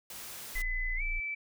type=noise; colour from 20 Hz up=white; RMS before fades=-44 dBFS; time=0.1-0.62 s; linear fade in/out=2 ms
type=tone with pitch glide; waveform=sine; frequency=2017 to 2317 Hz; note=B6 to D7; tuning=+36 to -24 cents; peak=-33 dBFS; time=0.55-1.35 s; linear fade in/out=10 ms; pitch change=+240 cents; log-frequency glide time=0.96-1.02 s
type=tone; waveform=sine; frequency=29 Hz; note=A#0; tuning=8 cents flat; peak=-32 dBFS; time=0.55-1.2 s; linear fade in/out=10 ms
effects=none